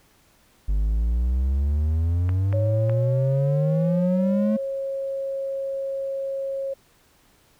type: exponential sweep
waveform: triangle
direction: up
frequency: 49 to 217.8 Hz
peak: -17 dBFS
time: 0.68-4.57 s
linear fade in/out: 10 ms
type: clicks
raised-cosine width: 0.5 ms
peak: -20 dBFS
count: 3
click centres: 2.292 / 2.527 / 2.896 s
type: tone with pitch glide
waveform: sine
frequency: 556 to 543.9 Hz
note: C#5 to C#5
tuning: +5 to -33 cents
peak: -25 dBFS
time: 2.53-6.74 s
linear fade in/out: 10 ms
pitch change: -38 cents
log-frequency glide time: 2.69-2.92 s
effects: pink hiss -59 dBFS RMS until 7.59 s